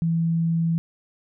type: tone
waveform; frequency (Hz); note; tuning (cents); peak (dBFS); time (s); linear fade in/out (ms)
sine; 165.6; E3; +8; -19; 0.02-0.78; 0
effects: none